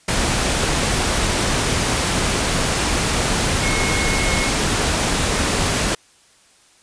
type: tone in noise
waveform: sine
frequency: 2177 Hz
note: C#7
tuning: 32 cents flat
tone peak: -24 dBFS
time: 3.63-4.49 s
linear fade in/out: 5 ms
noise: pink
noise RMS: -19 dBFS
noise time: 0.08-5.95 s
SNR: -8 dB
effects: white hiss -53 dBFS RMS until 6.82 s + resampled to 22050 Hz